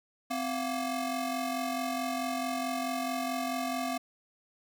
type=ring-modulated tone; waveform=30% pulse; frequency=472.6 Hz; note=A#4; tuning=24 cents sharp; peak=-25 dBFS; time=0.3-3.98 s; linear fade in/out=10 ms; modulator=214 Hz; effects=none